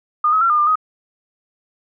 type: tone with pitch steps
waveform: sine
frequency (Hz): 1219 / 1277 / 1361 / 1213 / 1197 / 1256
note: D#6 / D#6 / F6 / D#6 / D6 / D#6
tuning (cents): -36 / +45 / -45 / -44 / +33 / +16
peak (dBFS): -12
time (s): 0.24-0.756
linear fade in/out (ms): 5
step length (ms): 86
effects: none